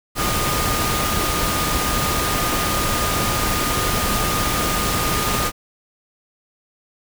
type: tone in noise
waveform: sine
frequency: 1225 Hz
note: D#6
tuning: 27 cents flat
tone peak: -25 dBFS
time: 0.15-5.52 s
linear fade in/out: 50 ms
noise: pink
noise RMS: -21 dBFS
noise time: 0.15-5.52 s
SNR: -7 dB
effects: none